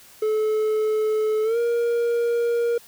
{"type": "tone with pitch glide", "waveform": "triangle", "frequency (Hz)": [432.1, 471.2], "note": ["A4", "A#4"], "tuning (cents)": [-31, 19], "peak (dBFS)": -17, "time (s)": [0.22, 2.78], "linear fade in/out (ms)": 5, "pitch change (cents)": 150, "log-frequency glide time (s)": [1.43, 1.58], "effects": ["white hiss -49 dBFS RMS until 2.87 s"]}